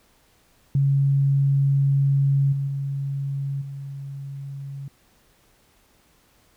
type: tone with level steps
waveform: sine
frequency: 138.59 Hz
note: C#3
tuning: in tune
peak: -16 / -22 / -24 / -31 dBFS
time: 0.75-4.88 s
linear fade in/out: 2 ms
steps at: 2.52 / 2.67 / 3.61 s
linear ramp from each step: 10 ms
effects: pink hiss -60 dBFS RMS until 6.56 s